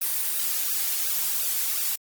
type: noise with flanger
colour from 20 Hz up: blue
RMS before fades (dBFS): -26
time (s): 0.01-1.96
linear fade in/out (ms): 10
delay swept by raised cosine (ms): 0.92 to 3.72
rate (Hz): 2.8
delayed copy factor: -0.95
effects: Opus 32 kbps